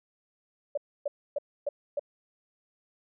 sine tone bursts, 576 Hz, D5, 34 cents flat, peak -26 dBFS, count 5, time 0.75-1.995 s, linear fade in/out 5 ms, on 25 ms, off 280 ms, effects none

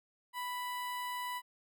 sawtooth tone with notch filter, 989 Hz, B5, 2 cents sharp, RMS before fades -39 dBFS, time 0.33-1.42 s, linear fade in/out 50 ms, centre 5900 Hz, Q 1.3, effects none

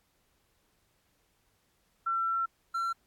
sine / triangle tone pair in turn, 1349 / 1356.1 Hz, E6 / E6, +40 / +49 cents, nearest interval unison, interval 9 cents, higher second, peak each -27 dBFS, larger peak neither, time 2.06-2.46 / 2.74-2.93 s, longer first, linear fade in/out 10 ms, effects pink hiss -72 dBFS RMS until 3.06 s + AAC 64 kbps

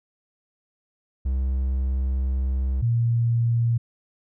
triangle / sine tone pair in turn, 65.41 / 117.12 Hz, C2 / A#2, 0 / +9 cents, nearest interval minor seventh, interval 1009 cents, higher second, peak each -19 / -18 dBFS, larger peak second, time 1.25-2.82 / 2.82-3.78 s, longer first, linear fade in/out 10 ms, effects none

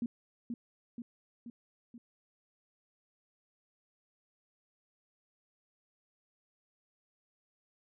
sine tone with echo, 236.5 Hz, A#3, 25 cents sharp, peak -31 dBFS, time 0.02-0.06 s, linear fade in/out 2 ms, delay 480 ms, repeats 4, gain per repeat -4 dB, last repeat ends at 1.98 s, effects none

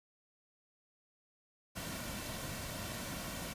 pink noise with comb filter, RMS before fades -42 dBFS, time 1.75-3.54 s, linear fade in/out 20 ms, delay 2.4 ms, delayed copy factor -0.5, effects resampled to 32000 Hz

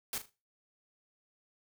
white noise with echo, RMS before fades -36 dBFS, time 0.13-0.18 s, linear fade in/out 2 ms, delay 39 ms, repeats 3, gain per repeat -11 dB, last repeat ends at 0.297 s, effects noise-tail reverb RT60 0.3 s tail -19 dB re dry

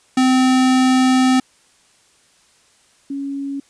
square / sine tone pair in turn, 257.9 / 277.9 Hz, C4 / C#4, -25 / +4 cents, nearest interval minor second, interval 129 cents, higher second, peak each -12 / -22 dBFS, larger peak first, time 0.17-1.4 / 3.1-3.6 s, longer first, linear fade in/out 5 ms, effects white hiss -55 dBFS RMS until 3.69 s + resampled to 22050 Hz

